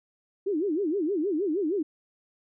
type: tone with vibrato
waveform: sine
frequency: 351.5 Hz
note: F4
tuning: 11 cents sharp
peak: -24 dBFS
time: 0.46-1.83 s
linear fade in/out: 10 ms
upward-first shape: sine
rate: 6.4 Hz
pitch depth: 290 cents each way
effects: none